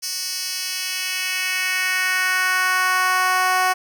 10% pulse tone with high-pass filter sweep, 370 Hz, F#4, in tune, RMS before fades -21 dBFS, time 0.02-3.74 s, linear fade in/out 20 ms, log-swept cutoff 5200 to 750 Hz, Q 1.7, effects none

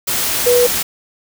sine tone in noise, 488.2 Hz, B4, 20 cents flat, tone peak -9 dBFS, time 0.46-0.67 s, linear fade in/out 10 ms, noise white, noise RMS -18 dBFS, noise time 0.07-0.83 s, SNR +6 dB, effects none

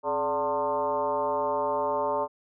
sine tone with frequency modulation, 740 Hz, F#5, in tune, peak -24 dBFS, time 0.03-2.28 s, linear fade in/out 50 ms, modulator 158 Hz, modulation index 2.1, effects none

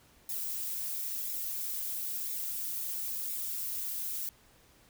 violet noise with flanger, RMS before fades -36 dBFS, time 0.29-4.29 s, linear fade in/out 2 ms, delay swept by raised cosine 0.65 to 5.95 ms, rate 0.99 Hz, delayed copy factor -0.55, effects pink hiss -62 dBFS RMS until 4.89 s

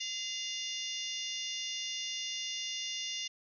harmonic tone with a mistuned harmonic, 706 Hz, F5, 19 cents sharp, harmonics 3 / 4 / 5 / 6 / 7 / 8 / 9, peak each -46 / -40 / -41 / -49 / -45 / -44 / -46 dBFS, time 0-3.28 s, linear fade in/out 10 ms, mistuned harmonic 3, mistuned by -55 cents, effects none

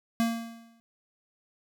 square tone with exponential decay, 230 Hz, A#3, 23 cents flat, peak -22 dBFS, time 0.2-0.8 s, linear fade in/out 0 ms, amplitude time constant 130 ms, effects none

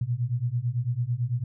sine beating tone pair, 116.54 / 125.54 Hz, A#2 / B2, 0 / +29 cents, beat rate 9 Hz, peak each -28 / -27 dBFS, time 0.01-1.44 s, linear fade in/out 5 ms, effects none

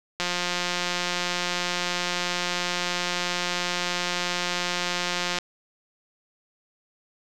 click train, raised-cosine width 0.2 ms, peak -9 dBFS, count 919, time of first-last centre 0.2-5.386 s, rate 177 Hz, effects none

